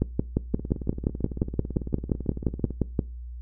two click trains, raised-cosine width 3 ms, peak -20 / -9 dBFS, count 40 / 18, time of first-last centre 0.54-2.707 / 0.02-2.992 s, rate 18 / 5.72 Hz, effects noise-tail reverb RT60 0.3 s tail -22 dB re dry + added 60 Hz sine -35 dBFS peak until 3.41 s

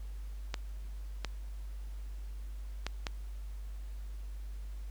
clicks, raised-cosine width 0.2 ms, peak -17 dBFS, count 4, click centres 0.542 / 1.247 / 2.866 / 3.068 s, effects added 50 Hz sine -39 dBFS peak until 4.9 s + pink hiss -62 dBFS RMS until 4.9 s

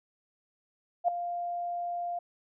sine tone with ADSR envelope, 698.5 Hz, F5, in tune, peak -19 dBFS, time 1.04-2.19 s, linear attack 42 ms, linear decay 3 ms, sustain -12 dB, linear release 6 ms, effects none

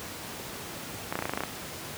clicks, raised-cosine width 0.5 ms, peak -14 dBFS, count 10, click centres 1.125 / 1.155 / 1.19 / 1.224 / 1.255 / 1.295 / 1.336 / 1.375 / 1.406 / 1.436 s, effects pink hiss -39 dBFS RMS until 1.97 s + high-pass 100 Hz 12 dB/octave

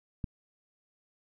click, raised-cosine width 5 ms, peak -21 dBFS, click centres 0.242 s, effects none

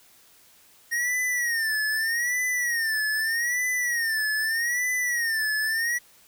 square tone with vibrato, 1857 Hz, A#6, 7 cents flat, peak -24 dBFS, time 0.91-5.99 s, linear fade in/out 20 ms, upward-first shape sine, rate 0.81 Hz, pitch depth 130 cents each way, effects white hiss -56 dBFS RMS until 6.27 s

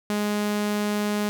sawtooth tone, 208 Hz, G#3, 3 cents sharp, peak -19 dBFS, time 0.1-1.29 s, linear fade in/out 0 ms, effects none

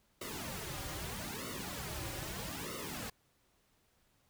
pink noise with flanger, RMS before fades -42 dBFS, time 0.21-3.1 s, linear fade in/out 5 ms, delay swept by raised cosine 1.2 to 4.6 ms, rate 0.79 Hz, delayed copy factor -0.95, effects pink hiss -73 dBFS RMS until 4.29 s

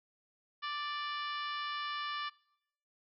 harmonic tone, 587.3 Hz, D5, in tune, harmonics 2 / 3 / 4 / 5 / 6 / 7 / 8 / 9, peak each -38 / -43 / -48 / -45 / -47 / -52 / -54 / -54 dBFS, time 0.62-2.3 s, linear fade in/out 20 ms, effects noise-tail reverb RT60 0.8 s tail -23 dB re dry

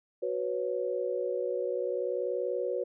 sine chord, F# suspended fourth, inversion none, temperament equal, 370 / 493.9 / 554.4 Hz, F#4 / B4 / C#5, 0 / 0 / 0 cents, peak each -34 / -32 / -34 dBFS, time 0.22-2.84 s, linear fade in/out 10 ms, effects none

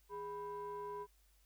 triangle ring-modulated tone, 288 Hz, D4, 34 cents flat, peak -37 dBFS, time 0.09-1.07 s, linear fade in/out 50 ms, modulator 700 Hz, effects added 50 Hz sine -68 dBFS peak until 1.45 s + white hiss -74 dBFS RMS until 1.45 s

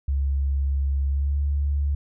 sine tone with pitch glide, 69 to 71.39 Hz, C#2 to D2, -7 to -48 cents, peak -20 dBFS, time 0.08-1.95 s, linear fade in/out 5 ms, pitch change +59 cents, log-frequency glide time 1.09-1.38 s, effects none

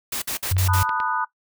white noise bursts, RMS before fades -27 dBFS, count 5, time 0.12-0.832 s, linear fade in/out 5 ms, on 100 ms, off 53 ms
click train, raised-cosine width 0.3 ms, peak -17 dBFS, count 7, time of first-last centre 0.35-1.001 s, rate 9.21 Hz
sine tone, 92.5 Hz, F#2, in tune, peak -18 dBFS, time 0.51-0.83 s, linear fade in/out 5 ms
sine chord, B dominant seventh, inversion third, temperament just, 889 / 987.8 / 1234.7 / 1481.6 Hz, A5 / B5 / D#6 / F#6, +18 / 0 / -14 / +2 cents, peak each -27 dBFS, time 0.68-1.25 s, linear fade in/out 10 ms
effects noise-tail reverb RT60 0.1 s tail -17 dB re dry

